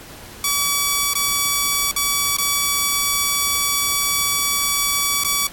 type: tone with dropouts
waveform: 5% pulse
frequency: 1142 Hz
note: D6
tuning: 49 cents flat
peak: -5 dBFS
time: 0.44-5.47 s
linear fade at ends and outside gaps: 2 ms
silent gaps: 1.135-1.153 / 1.913-1.962 / 2.367-2.384 / 5.237-5.247 s
effects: pink hiss -39 dBFS RMS until 5.52 s + AAC 64 kbps